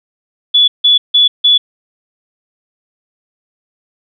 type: tone bursts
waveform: sine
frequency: 3429 Hz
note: A7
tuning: 45 cents flat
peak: -5 dBFS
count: 4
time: 0.54-1.58 s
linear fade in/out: 10 ms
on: 140 ms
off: 160 ms
effects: none